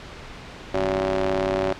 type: ring-modulated tone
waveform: sawtooth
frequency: 98.1 Hz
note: G2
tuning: 2 cents sharp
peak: -14 dBFS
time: 0.74-1.73 s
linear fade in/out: 5 ms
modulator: 472 Hz
effects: pink hiss -39 dBFS RMS until 1.79 s + low-pass 4000 Hz 12 dB/octave